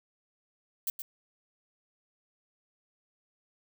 violet noise with echo, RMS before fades -31 dBFS, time 0.87-0.9 s, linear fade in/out 2 ms, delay 120 ms, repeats 1, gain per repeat -8 dB, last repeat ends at 1.02 s, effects none

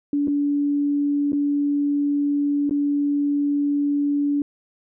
sine tone with dropouts, 287.6 Hz, D4, 36 cents flat, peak -18 dBFS, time 0.13-4.42 s, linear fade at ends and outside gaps 2 ms, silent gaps 0.274-0.28 / 1.321-1.33 / 2.695-2.709 s, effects none

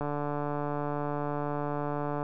click train, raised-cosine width 1 ms, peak -19 dBFS, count 325, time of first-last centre 0.01-2.229 s, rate 146 Hz, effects none

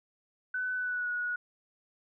sine tone with pitch glide, 1504 to 1458.7 Hz, F#6 to F#6, +28 to -25 cents, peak -30 dBFS, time 0.54-1.36 s, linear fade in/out 5 ms, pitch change -53 cents, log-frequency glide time 0.76-1.1 s, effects none

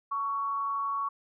sine tone with amplitude modulation, 1117 Hz, C#6, 13 cents sharp, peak -26 dBFS, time 0.11-1.09 s, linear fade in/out 10 ms, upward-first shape sine, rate 222 Hz, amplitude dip 45%, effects none

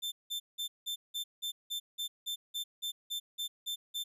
40% pulse tone bursts, 3556 Hz, A7, 18 cents sharp, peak -33 dBFS, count 15, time 0.02-4.04 s, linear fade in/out 20 ms, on 100 ms, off 180 ms, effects none

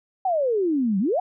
sine exponential two-way sweep, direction down then up, 783 to 183.7 to 783 Hz, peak -19 dBFS, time 0.25-1.2 s, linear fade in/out 5 ms, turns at 0.99 s, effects none

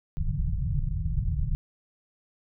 pink low-pass noise, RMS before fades -27 dBFS, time 0.17-1.55 s, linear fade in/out 0 ms, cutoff 170 Hz, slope 96 dB/octave, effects none

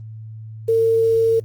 sine tone with quantisation, 453 Hz, A#4, 50 cents flat, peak -13 dBFS, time 0.68-1.4 s, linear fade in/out 10 ms, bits 7, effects added 110 Hz sine -32 dBFS peak until 1.44 s + Opus 24 kbps

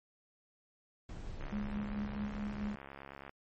brown noise, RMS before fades -44 dBFS, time 1.09-2.75 s, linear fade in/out 2 ms
click train, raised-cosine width 0.5 ms, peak -32 dBFS, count 131, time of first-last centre 1.41-3.294 s, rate 69 Hz
sine tone with tremolo, 207.7 Hz, G#3, in tune, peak -34 dBFS, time 1.52-2.76 s, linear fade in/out 10 ms, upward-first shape sine, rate 4.6 Hz, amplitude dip 60%
effects MP3 32 kbps

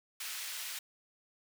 pink high-pass noise, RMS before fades -41 dBFS, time 0.2-0.79 s, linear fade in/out 5 ms, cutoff 2100 Hz, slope 12 dB/octave, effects none

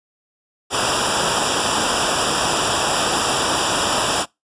pink noise with comb filter, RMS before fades -19 dBFS, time 0.7-4.26 s, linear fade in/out 50 ms, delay 0.47 ms, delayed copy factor -1, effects noise-tail reverb RT60 0.2 s tail -24 dB re dry + resampled to 22050 Hz

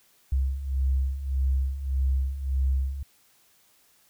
sine beating tone pair, 65.41 / 67.11 Hz, C2 / C2, 0 / +45 cents, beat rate 1.7 Hz, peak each -29 / -24 dBFS, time 0.32-3.03 s, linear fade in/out 5 ms, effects white hiss -62 dBFS RMS until 4.09 s

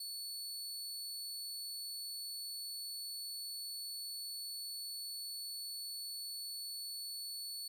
sawtooth tone, 4435 Hz, C#8, in tune, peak -39 dBFS, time 0-7.68 s, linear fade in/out 5 ms, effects none

